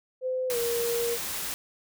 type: tone with pitch glide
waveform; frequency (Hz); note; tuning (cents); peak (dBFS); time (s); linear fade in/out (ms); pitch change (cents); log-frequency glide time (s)
sine; 513 to 470.4; C5 to A#4; -34 to +16; -26; 0.21-1.18; 50; -150; 0.48-0.57
type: noise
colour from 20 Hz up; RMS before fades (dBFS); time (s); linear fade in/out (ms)
white; -33; 0.5-1.54; 0
effects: none